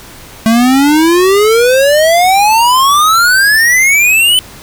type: exponential sweep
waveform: square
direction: up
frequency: 220 to 3057 Hz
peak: -6 dBFS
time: 0.46-4.39 s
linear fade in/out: 0 ms
effects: pink hiss -33 dBFS RMS until 4.62 s